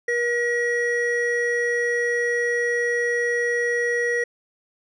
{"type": "tone pair together", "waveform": "triangle", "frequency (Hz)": [478.2, 1910.1], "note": ["A#4", "A#6"], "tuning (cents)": [44, 42], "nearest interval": "2 octaves", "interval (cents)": 2398, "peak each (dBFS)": [-21, -21], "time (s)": [0.08, 4.24], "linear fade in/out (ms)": 5, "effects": ["resampled to 22050 Hz"]}